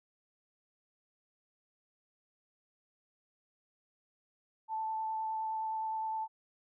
sine tone with vibrato, 880 Hz, A5, in tune, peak -33 dBFS, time 4.68-6.28 s, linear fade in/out 50 ms, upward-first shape sine, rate 9.7 Hz, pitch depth 10 cents each way, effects none

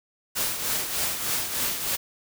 white noise with tremolo, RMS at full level -25 dBFS, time 0.35-1.97 s, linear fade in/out 20 ms, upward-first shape triangle, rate 3.3 Hz, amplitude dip 60%, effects none

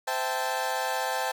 30% pulse chord, A minor seventh, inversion first, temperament equal with one note detuned, 517.2 / 659.3 / 784 / 880 Hz, C5 / E5 / G5 / A5, -20 / 0 / 0 / 0 cents, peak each -31 / -33 / -29 / -29 dBFS, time 0.07-1.32 s, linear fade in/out 10 ms, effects none

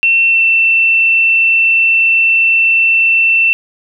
sine tone with pitch glide, 2700 to 2683 Hz, E7 to E7, +41 to +30 cents, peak -7 dBFS, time 0.03-3.53 s, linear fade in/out 0 ms, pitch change -11 cents, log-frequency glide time 0.28-0.46 s, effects none

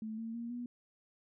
sine tone with pitch steps, 218.8 / 226.4 / 234.2 / 242.4 Hz, A3 / A3 / A#3 / B3, -9 / +50 / +8 / -32 cents, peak -38 dBFS, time 0.02-0.66 s, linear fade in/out 2 ms, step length 160 ms, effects none

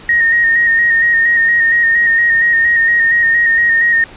sine tone with vibrato, 1858 Hz, A#6, 6 cents flat, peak -8 dBFS, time 0.09-4.04 s, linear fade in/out 2 ms, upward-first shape square, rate 4.3 Hz, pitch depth 24 cents each way, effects pink hiss -36 dBFS RMS until 4.16 s + resampled to 8000 Hz

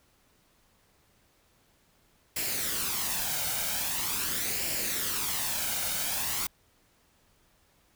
white noise with flanger, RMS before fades -31 dBFS, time 2.36-6.47 s, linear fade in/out 5 ms, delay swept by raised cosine 0.4 to 1.36 ms, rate 0.43 Hz, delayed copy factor +0.55, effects pink hiss -66 dBFS RMS until 7.95 s

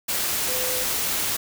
sine tone in noise, 507 Hz, B4, 45 cents sharp, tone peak -31 dBFS, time 0.48-0.84 s, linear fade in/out 10 ms, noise white, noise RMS -25 dBFS, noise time 0.08-1.37 s, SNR -9 dB, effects none

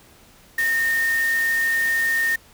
sine tone in noise, 1833 Hz, A#6, 30 cents flat, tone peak -18 dBFS, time 0.58-2.36 s, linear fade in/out 5 ms, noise white, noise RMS -33 dBFS, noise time 0.58-2.36 s, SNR +12 dB, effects pink hiss -51 dBFS RMS until 2.53 s

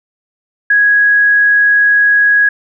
sine tone, 1661.2 Hz, G#6, in tune, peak -6 dBFS, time 0.7-2.49 s, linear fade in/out 5 ms, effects none

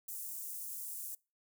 white high-pass noise, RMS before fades -43 dBFS, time 0.08-1.15 s, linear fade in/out 5 ms, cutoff 7600 Hz, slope 24 dB/octave, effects noise-tail reverb RT60 0.3 s tail -25 dB re dry

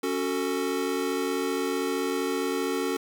square chord, F# minor, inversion second, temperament equal with one note detuned, 277.2 / 370 / 445.4 Hz, C#4 / F#4 / A4, 0 / 0 / +21 cents, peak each -31 dBFS, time 0.03-2.97 s, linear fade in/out 5 ms, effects 10-bit

